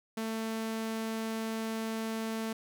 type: tone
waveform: sawtooth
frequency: 222.8 Hz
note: A3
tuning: 22 cents sharp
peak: -29 dBFS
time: 0.17-2.53 s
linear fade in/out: 5 ms
effects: none